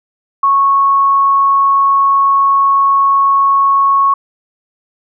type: tone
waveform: sine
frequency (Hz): 1103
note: C#6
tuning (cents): -9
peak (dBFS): -7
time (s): 0.43-4.14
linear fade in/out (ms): 5
effects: none